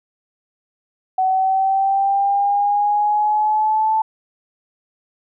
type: exponential sweep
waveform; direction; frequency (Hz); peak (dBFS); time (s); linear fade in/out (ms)
sine; up; 751 to 880; -14; 1.18-4.02; 5
effects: none